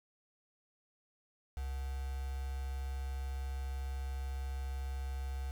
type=tone with quantisation; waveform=sine; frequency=67 Hz; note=C2; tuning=42 cents sharp; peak=-36 dBFS; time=1.57-5.51 s; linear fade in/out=0 ms; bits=8; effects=none